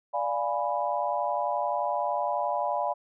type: chord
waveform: sine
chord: D diminished seventh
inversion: none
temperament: equal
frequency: 587.3 / 698.5 / 830.6 / 987.8 Hz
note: D5 / F5 / Ab5 / Cb6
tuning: 0 / 0 / 0 / 0 cents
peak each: -31 dBFS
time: 0.13-2.94 s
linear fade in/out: 20 ms
effects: none